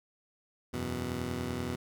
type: chord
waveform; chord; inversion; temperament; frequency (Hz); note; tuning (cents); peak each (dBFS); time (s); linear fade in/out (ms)
15% pulse; E suspended second; none; just; 82.41 / 92.71 / 123.61; E2 / F#2 / B2; 0 / +4 / +2; -32 / -35 / -31; 0.73-1.76; 10
effects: none